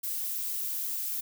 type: noise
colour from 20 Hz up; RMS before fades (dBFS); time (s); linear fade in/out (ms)
violet; -33; 0.03-1.21; 10
effects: none